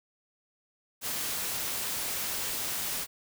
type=noise; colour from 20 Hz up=white; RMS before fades=-33 dBFS; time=1.01-3.07 s; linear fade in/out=50 ms; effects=none